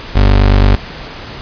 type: tone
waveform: 30% pulse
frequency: 49 Hz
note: G1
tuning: in tune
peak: -3 dBFS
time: 0.15-0.76 s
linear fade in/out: 10 ms
effects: pink hiss -28 dBFS RMS until 1.41 s + resampled to 11025 Hz